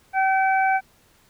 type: harmonic tone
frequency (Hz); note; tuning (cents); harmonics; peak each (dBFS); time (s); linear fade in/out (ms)
767; G5; -38; 1 / 2 / 3; -18 / -24 / -28; 0.13-0.81; 50
effects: pink hiss -58 dBFS RMS until 1.29 s